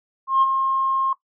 sine tone with ADSR envelope, 1069 Hz, C6, 37 cents sharp, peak -11 dBFS, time 0.27-1.13 s, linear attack 150 ms, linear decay 33 ms, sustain -7 dB, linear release 3 ms, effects noise-tail reverb RT60 0.1 s tail -17 dB re dry + tanh soft clip ceiling -9 dBFS

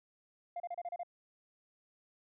sine tone bursts, 698.5 Hz, F5, in tune, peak -35 dBFS, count 7, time 0.56-1.033 s, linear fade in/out 5 ms, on 41 ms, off 31 ms, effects tanh soft clip ceiling -35 dBFS

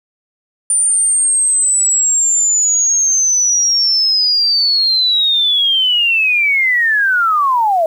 sine linear sweep, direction down, 9220 to 622.3 Hz, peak -10 dBFS, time 0.7-7.86 s, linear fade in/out 2 ms, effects 7-bit

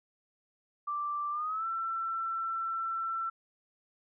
sine tone with pitch glide, 1174.7 to 1341.6 Hz, D6 to E6, 0 to +30 cents, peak -31 dBFS, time 0.87-3.3 s, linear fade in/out 10 ms, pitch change +230 cents, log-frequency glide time 1.31-1.66 s, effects none

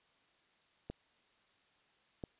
clicks, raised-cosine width 2 ms, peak -28 dBFS, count 2, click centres 0.9 / 2.238 s, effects white hiss -71 dBFS RMS until 2.39 s + resampled to 8000 Hz

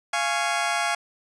20% pulse chord, Db major, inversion first, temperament just, 693 / 831.5 / 1108.7 Hz, F5 / Ab5 / Db6, -14 / +2 / 0 cents, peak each -21 / -22 / -25 dBFS, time 0.13-0.95 s, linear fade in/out 5 ms, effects resampled to 22050 Hz

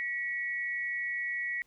sine tone pair together, 1925.9 / 2217 Hz, B6 / C#7, -44 / 0 cents, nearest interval major second, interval 244 cents, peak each -32 / -37 dBFS, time 0-1.62 s, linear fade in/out 0 ms, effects pink hiss -69 dBFS RMS until 1.66 s

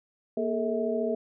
sine tone cluster, 235.5 / 417.5 / 451.5 / 646 Hz, A#3 / G#4 / A4 / E5, +18 / +9 / +45 / -35 cents, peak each -31 dBFS, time 0.37-1.15 s, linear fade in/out 5 ms, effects none

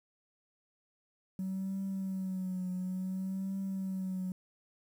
triangle tone with vibrato, 188.2 Hz, F#3, 30 cents sharp, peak -30 dBFS, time 1.39-4.32 s, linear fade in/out 2 ms, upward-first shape triangle, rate 0.57 Hz, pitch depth 56 cents each way, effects tanh soft clip ceiling -30 dBFS + 10-bit

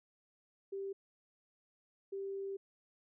sine tone bursts at uneven times, 392 Hz, G4, in tune, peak -38 dBFS, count 2, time 0.72-0.93 / 2.12-2.57 s, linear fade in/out 10 ms, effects none

